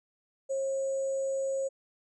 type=tone with sample-and-hold; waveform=sine; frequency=540 Hz; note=C#5; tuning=45 cents flat; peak=-28 dBFS; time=0.49-1.69 s; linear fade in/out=20 ms; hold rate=7350 Hz; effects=resampled to 22050 Hz